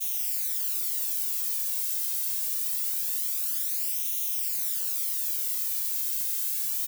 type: noise with flanger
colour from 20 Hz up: violet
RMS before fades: -29 dBFS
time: 0-6.87 s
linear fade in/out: 20 ms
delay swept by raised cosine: 0.31 to 1.91 ms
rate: 0.24 Hz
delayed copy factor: +0.8
effects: none